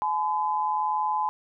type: tone pair together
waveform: sine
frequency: 852 / 1013.2 Hz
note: G#5 / B5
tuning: +44 / +44 cents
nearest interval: minor third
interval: 300 cents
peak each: -26 dBFS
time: 0.02-1.29 s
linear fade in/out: 0 ms
effects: none